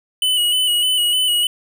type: tone with vibrato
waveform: square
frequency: 2960 Hz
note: F#7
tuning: in tune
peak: -15 dBFS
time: 0.22-1.47 s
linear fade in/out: 2 ms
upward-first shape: square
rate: 3.3 Hz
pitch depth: 31 cents each way
effects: none